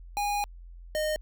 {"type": "tone pair in turn", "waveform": "square", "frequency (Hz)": [820, 614.3], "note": ["G#5", "D#5"], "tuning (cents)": [-22, -22], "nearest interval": "perfect fourth", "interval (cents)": 500, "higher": "first", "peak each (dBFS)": [-27, -27], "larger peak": "neither", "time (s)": [[0.17, 0.44], [0.95, 1.16]], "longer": "first", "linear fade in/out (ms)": 0, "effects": ["added 43 Hz sine -43 dBFS peak until 1.21 s"]}